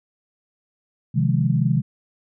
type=chord; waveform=sine; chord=F minor seventh; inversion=second; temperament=equal; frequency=130.81 / 155.56 / 174.61 / 207.7 Hz; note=C3 / Eb3 / F3 / Ab3; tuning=0 / 0 / 0 / 0 cents; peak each=-20 / -21 / -24 / -25 dBFS; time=1.14-1.82 s; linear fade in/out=20 ms; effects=none